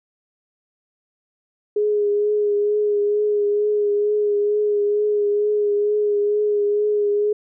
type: tone with vibrato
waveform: sine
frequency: 415.3 Hz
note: G#4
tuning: in tune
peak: -16 dBFS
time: 1.76-7.33 s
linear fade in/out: 5 ms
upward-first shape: triangle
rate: 2.2 Hz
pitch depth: 27 cents each way
effects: none